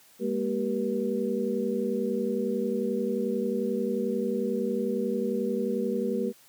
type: tone cluster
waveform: sine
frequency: 204.5 / 235.7 / 387.8 / 479.4 Hz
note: G#3 / A#3 / G4 / A#4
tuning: -26 / +19 / -19 / +48 cents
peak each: -31 dBFS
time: 0.19-6.33 s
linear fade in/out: 50 ms
effects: white hiss -57 dBFS RMS until 6.48 s + high-pass 80 Hz 12 dB/octave